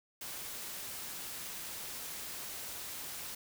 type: noise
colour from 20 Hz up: white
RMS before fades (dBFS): -43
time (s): 0.21-3.35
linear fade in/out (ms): 5
effects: none